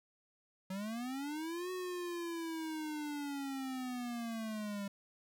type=linear two-way sweep; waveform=square; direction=up then down; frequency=185 to 370 to 197.6 Hz; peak=-39 dBFS; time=0.7-4.88 s; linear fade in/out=5 ms; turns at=1.71 s; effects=none